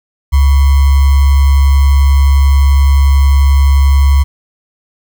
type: tone with sample-and-hold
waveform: sine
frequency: 69.3 Hz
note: C#2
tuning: in tune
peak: -4 dBFS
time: 0.32-4.24 s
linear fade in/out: 20 ms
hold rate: 1050 Hz
effects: none